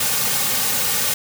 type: noise with comb filter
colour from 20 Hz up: white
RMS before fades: -20 dBFS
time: 0-1.14 s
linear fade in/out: 5 ms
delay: 3 ms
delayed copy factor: -0.95
effects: none